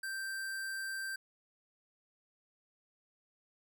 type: tone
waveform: square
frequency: 1568 Hz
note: G6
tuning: in tune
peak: -38 dBFS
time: 0.03-1.16 s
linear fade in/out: 5 ms
effects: none